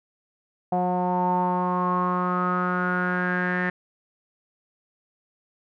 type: tone with low-pass filter sweep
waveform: sawtooth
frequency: 180.2 Hz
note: F#3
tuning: 45 cents flat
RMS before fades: -24 dBFS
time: 0.72-3.7 s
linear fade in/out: 5 ms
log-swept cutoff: 760 to 1800 Hz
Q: 9
effects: none